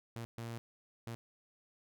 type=tone bursts at uneven times; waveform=sawtooth; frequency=116.1 Hz; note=A#2; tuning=7 cents flat; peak=-37 dBFS; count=3; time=0.16-0.25 / 0.38-0.58 / 1.07-1.15 s; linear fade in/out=0 ms; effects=none